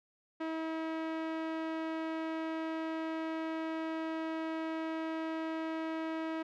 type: tone with low-pass filter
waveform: sawtooth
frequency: 321.4 Hz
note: E4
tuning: 44 cents flat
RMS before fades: -37 dBFS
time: 0.4-6.43 s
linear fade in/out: 10 ms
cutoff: 2300 Hz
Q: 0.78
effects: none